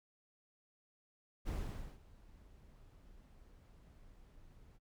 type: noise with ADSR envelope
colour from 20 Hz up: brown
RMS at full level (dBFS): -38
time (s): 1.45-4.79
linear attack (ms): 30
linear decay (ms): 500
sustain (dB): -22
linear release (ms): 33
effects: noise-tail reverb RT60 0.1 s tail -26 dB re dry